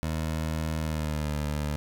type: tone with pitch glide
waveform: 20% pulse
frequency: 79.2 to 74.32 Hz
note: D#2 to D2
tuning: +31 to +21 cents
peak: -23 dBFS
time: 0.03-1.76 s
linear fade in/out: 0 ms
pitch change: -110 cents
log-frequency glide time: 0.76-1.36 s
effects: none